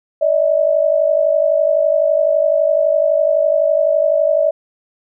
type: tone pair together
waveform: sine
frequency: 583 / 634.9 Hz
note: D5 / D#5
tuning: -13 / +35 cents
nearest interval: minor second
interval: 148 cents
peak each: -14 dBFS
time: 0.21-4.51 s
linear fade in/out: 10 ms
effects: none